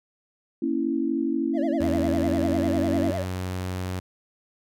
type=chord; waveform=sine; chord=A# diminished; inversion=none; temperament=equal; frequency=233.1 / 277.2 / 329.6 Hz; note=A#3 / C#4 / E4; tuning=0 / 0 / 0 cents; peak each=-29 / -26 / -26 dBFS; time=0.62-3.11 s; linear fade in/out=5 ms
type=tone with vibrato; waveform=triangle; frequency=620 Hz; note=D#5; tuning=6 cents flat; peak=-26 dBFS; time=1.53-3.26 s; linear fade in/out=50 ms; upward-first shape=sine; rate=10 Hz; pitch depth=190 cents each way
type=tone with pitch glide; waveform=sawtooth; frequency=84.4 to 92.04 Hz; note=E2 to F#2; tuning=+41 to -9 cents; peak=-24 dBFS; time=1.8-4 s; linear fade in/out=10 ms; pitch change=+150 cents; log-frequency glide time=2.06-3.08 s
effects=none